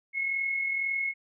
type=tone pair together; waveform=sine; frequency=2175 / 2217 Hz; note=C#7 / C#7; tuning=-33 / 0 cents; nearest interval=unison; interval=33 cents; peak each=-27 / -38 dBFS; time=0.13-1.14 s; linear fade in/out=50 ms; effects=none